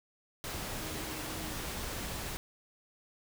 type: tone in noise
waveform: sine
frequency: 312 Hz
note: D#4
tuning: 5 cents sharp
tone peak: -46 dBFS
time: 0.78-1.54 s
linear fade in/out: 0 ms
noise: pink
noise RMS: -39 dBFS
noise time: 0.44-2.37 s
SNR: -10 dB
effects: none